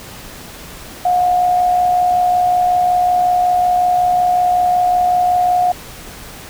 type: tone with amplitude modulation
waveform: sine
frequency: 720 Hz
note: F#5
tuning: 47 cents flat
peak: -9 dBFS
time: 1.05-5.72 s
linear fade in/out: 5 ms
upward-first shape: sine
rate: 65.4 Hz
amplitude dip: 35%
effects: pink hiss -34 dBFS RMS until 6.49 s